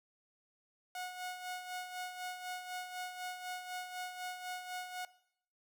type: tone with tremolo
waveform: sawtooth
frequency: 729 Hz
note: F#5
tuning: 26 cents flat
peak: -35 dBFS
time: 0.95-5.05 s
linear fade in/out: 2 ms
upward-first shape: sine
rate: 4 Hz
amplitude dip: 60%
effects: noise-tail reverb RT60 0.7 s tail -18 dB re dry